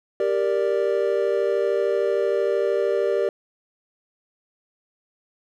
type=chord; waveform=triangle; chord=G minor; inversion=none; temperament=equal with one note detuned; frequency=393.1 / 466.2 / 587.3 Hz; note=G4 / Bb4 / D5; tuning=+5 / 0 / 0 cents; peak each=-21 / -22 / -22 dBFS; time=0.2-3.29 s; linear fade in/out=2 ms; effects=none